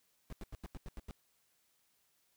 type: noise bursts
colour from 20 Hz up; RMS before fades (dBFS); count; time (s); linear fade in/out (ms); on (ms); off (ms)
brown; -44; 8; 0.3-1.109; 0; 25; 87
effects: white hiss -75 dBFS RMS until 2.36 s